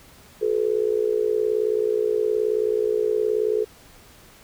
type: tone with amplitude modulation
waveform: sine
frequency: 429.4 Hz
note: A4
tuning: 42 cents flat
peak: -15 dBFS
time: 0.41-3.65 s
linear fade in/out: 20 ms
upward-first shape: sine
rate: 58.9 Hz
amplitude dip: 90%
effects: pink hiss -50 dBFS RMS until 4.43 s

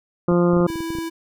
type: harmonic tone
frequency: 174.61 Hz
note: F3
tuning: in tune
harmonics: 1 / 2 / 3 / 4 / 5 / 6 / 7 / 8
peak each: -17 / -18 / -22 / -33 / -34 / -32 / -29 / -38 dBFS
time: 0.28-0.67 s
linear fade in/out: 5 ms
type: clicks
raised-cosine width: 3 ms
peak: -19 dBFS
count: 10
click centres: 0.314 / 0.534 / 0.567 / 0.605 / 0.702 / 0.757 / 0.805 / 0.904 / 0.952 / 0.986 s
type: tone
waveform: square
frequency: 329.6 Hz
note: E4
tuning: in tune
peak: -26 dBFS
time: 0.67-1.1 s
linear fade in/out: 20 ms
effects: none

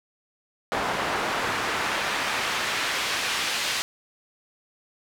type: noise with band-pass filter sweep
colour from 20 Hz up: pink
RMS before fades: -27 dBFS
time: 0.72-3.82 s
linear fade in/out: 0 ms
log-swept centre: 930 to 3400 Hz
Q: 0.75
effects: none

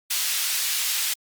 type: high-pass noise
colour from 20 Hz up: pink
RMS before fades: -25 dBFS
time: 0.1-1.14 s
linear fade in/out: 10 ms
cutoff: 2800 Hz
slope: 12 dB/octave
effects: Opus 48 kbps

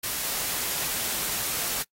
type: noise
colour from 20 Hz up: white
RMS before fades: -29 dBFS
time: 0.03-1.83 s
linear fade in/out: 10 ms
effects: noise-tail reverb RT60 0.1 s tail -23 dB re dry + AAC 48 kbps

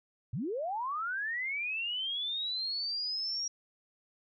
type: linear sweep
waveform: sine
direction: up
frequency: 94.7 to 5680 Hz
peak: -32 dBFS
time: 0.33-3.48 s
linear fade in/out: 5 ms
effects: none

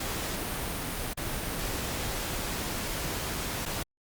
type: noise with dropouts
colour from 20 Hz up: pink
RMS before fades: -33 dBFS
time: 0-3.83 s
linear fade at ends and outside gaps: 5 ms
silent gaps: 1.135-1.172 / 3.654-3.66 s
effects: Opus 48 kbps

